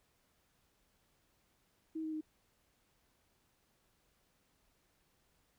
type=tone with pitch steps; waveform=sine; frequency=318.9 / 314.5 / 310.2 Hz; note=D#4 / D#4 / D#4; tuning=+43 / +19 / -5 cents; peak=-37 dBFS; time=1.95-2.211 s; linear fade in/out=10 ms; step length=87 ms; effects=pink hiss -75 dBFS RMS until 5.58 s